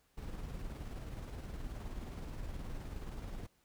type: noise with tremolo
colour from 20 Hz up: brown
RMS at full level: -42 dBFS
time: 0.17-3.47 s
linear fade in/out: 10 ms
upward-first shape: square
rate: 19 Hz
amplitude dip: 30%
effects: pink hiss -73 dBFS RMS until 3.64 s